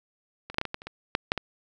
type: clicks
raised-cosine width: 0.3 ms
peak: -22 / -26 / -7 / -12 / -16 / -15 / -27 / -21 / -7 / -6 / -13 dBFS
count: 11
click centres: 0.5 / 0.544 / 0.584 / 0.614 / 0.653 / 0.744 / 0.819 / 0.87 / 1.151 / 1.319 / 1.377 s
effects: none